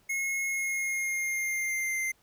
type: tone with pitch glide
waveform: square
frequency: 2168 to 2087 Hz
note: C#7 to C7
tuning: -39 to -5 cents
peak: -29 dBFS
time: 0.09-2.12 s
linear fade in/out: 10 ms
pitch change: -66 cents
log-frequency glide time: 0.46-1.99 s
effects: pink hiss -66 dBFS RMS until 2.22 s